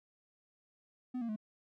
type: tone with pitch steps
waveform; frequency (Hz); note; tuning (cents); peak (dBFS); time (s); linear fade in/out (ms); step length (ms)
triangle; 251.6 / 232.1 / 214; B3 / A#3 / A3; +32 / -7 / -48; -33; 1.14-1.362; 10; 74
effects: none